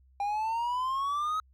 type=exponential sweep; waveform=triangle; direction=up; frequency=799 to 1280 Hz; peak=-26 dBFS; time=0.2-1.4 s; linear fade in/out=2 ms; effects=added 65 Hz sine -58 dBFS peak until 1.53 s